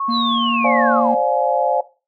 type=tone with pitch glide; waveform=sine; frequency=1100 to 1088.6 Hz; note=C#6 to C#6; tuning=-14 to -32 cents; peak=-19 dBFS; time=0-1 s; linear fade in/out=5 ms; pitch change=-18 cents; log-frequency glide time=0.23-0.36 s
type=tone; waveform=triangle; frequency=233.1 Hz; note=A#3; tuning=in tune; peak=-17 dBFS; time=0.08-1.15 s; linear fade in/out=10 ms
type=linear sweep; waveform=sine; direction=down; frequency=4159 to 659.3 Hz; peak=-20 dBFS; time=0.1-1.16 s; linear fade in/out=50 ms
type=chord; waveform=sine; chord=D half-diminished seventh; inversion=third; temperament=just; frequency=528.6 / 587.3 / 704.8 / 845.8 Hz; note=C5 / D5 / F5 / Ab5; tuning=+18 / 0 / +16 / +31 cents; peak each=-20 dBFS; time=0.64-1.81 s; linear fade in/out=5 ms
effects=noise-tail reverb RT60 0.3 s tail -17 dB re dry + MP3 96 kbps